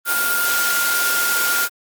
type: tone in noise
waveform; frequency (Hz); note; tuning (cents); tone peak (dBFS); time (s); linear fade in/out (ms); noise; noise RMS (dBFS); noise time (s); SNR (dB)
sine; 1408; F6; +14; -19; 0.05-1.69; 50; white; -21; 0.05-1.69; -1
effects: high-pass 300 Hz 12 dB/octave + Opus 32 kbps